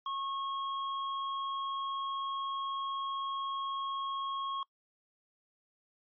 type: tone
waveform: square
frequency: 1091 Hz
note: C#6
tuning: 28 cents flat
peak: -35 dBFS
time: 0.06-4.63 s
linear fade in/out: 2 ms
effects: noise-tail reverb RT60 0.1 s tail -24 dB re dry + resampled to 11025 Hz